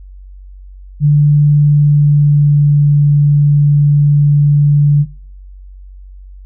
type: tone with pitch glide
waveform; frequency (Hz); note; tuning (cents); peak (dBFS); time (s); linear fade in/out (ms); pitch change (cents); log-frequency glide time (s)
sine; 146.83 to 145.4; D3 to D3; 0 to -17; -5; 1-5.06; 50; -17; 1.51-2.86
effects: noise-tail reverb RT60 0.5 s tail -22 dB re dry + added 47 Hz sine -31 dBFS peak until 6.45 s